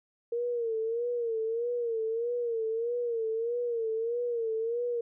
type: tone with vibrato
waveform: sine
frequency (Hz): 463.4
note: A#4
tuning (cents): -10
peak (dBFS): -28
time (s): 0.32-5.01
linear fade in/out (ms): 5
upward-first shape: sine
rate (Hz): 1.6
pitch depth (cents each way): 80
effects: none